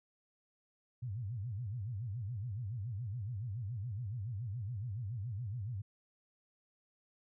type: tone with vibrato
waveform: sine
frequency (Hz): 110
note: A2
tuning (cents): 0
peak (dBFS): -37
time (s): 1.02-5.82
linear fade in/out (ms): 10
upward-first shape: sine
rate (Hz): 7.1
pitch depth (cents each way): 260
effects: none